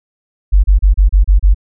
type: tone bursts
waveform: sine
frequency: 48 Hz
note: G1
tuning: 36 cents flat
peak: -4 dBFS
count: 7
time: 0.52-1.546 s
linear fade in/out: 20 ms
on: 120 ms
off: 31 ms
effects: none